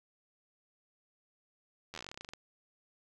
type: slowing click train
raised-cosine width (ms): 0.2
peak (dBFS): -26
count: 17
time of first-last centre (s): 1.94-2.335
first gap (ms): 11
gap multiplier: 1.1
effects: none